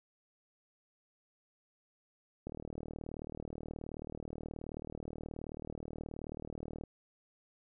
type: click train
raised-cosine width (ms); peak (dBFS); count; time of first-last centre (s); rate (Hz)
2; -29; 170; 2.47-6.837; 38.7
effects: none